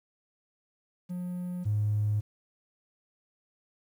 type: tone pair in turn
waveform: triangle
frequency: 178.8 / 105.12 Hz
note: F3 / G#2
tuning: +41 / +21 cents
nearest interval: major sixth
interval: 920 cents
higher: first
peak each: -30 / -21 dBFS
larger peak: second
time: 1.09-1.65 / 1.65-2.21 s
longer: neither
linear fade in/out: 20 ms
effects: tanh soft clip ceiling -22 dBFS + 10-bit